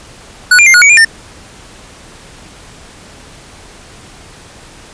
square tone with pitch steps, 1473 / 2390 / 2106 / 1448 / 2260 / 2407 / 1807 Hz, F#6 / D7 / C7 / F#6 / C#7 / D7 / A6, -8 / +30 / +11 / -38 / +33 / +42 / +46 cents, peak -3 dBFS, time 0.51-1.049 s, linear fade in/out 5 ms, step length 77 ms, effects pink hiss -36 dBFS RMS until 4.93 s + resampled to 22050 Hz

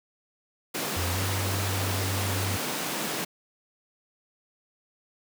pink high-pass noise, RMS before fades -31 dBFS, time 0.74-3.25 s, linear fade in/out 10 ms, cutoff 170 Hz, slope 24 dB/octave
triangle tone with pitch glide, 87.31 to 96.32 Hz, F2 to G2, 0 to -30 cents, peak -26 dBFS, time 0.96-2.57 s, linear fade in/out 10 ms, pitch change +170 cents, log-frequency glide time 1.09-1.2 s
effects none

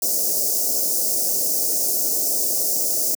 white band-stop noise, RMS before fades -21 dBFS, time 0.02-3.15 s, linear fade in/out 5 ms, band 680 to 5100 Hz, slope 48 dB/octave, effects high-pass 300 Hz 12 dB/octave

